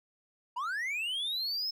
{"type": "linear sweep", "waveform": "triangle", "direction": "up", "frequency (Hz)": [918, 5274], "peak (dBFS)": -30, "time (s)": [0.56, 1.71], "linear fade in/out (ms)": 10, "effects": []}